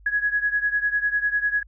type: beating tone pair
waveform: sine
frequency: 1669 / 1679 Hz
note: G#6 / G#6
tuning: +8 / +18 cents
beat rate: 10 Hz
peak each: -22 / -25 dBFS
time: 0.06-1.63 s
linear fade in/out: 5 ms
effects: added 50 Hz sine -47 dBFS peak until 1.67 s